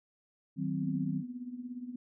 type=chord; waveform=sine; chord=C diminished; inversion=first; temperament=just; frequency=156.98 / 188.37 / 261.6 Hz; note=Eb3 / Gb3 / C4; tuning=+16 / +31 / 0 cents; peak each=-35 dBFS; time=0.56-1.24 s; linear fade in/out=50 ms
type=tone with tremolo; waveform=sine; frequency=246.9 Hz; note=B3; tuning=in tune; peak=-35 dBFS; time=0.82-1.96 s; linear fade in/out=5 ms; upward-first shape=triangle; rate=17 Hz; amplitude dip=80%
effects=none